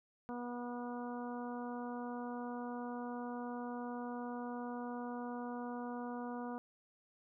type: harmonic tone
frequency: 242.8 Hz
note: B3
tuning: 29 cents flat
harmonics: 1 / 2 / 3 / 4 / 5 / 6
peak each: -42 / -47 / -48 / -49 / -53 / -56 dBFS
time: 0.29-6.58 s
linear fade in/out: 0 ms
effects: none